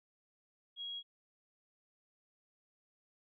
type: tone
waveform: sine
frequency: 3300 Hz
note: G#7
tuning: 12 cents flat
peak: -40 dBFS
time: 0.76-1.03 s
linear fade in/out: 50 ms
effects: none